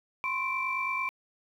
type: tone cluster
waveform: sine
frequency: 1026 / 1075 / 2341 Hz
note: C6 / C6 / D7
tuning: -34 / +47 / -6 cents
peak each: -34 / -34 / -30 dBFS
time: 0.24-1.09 s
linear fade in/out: 0 ms
effects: tanh soft clip ceiling -19 dBFS + 10-bit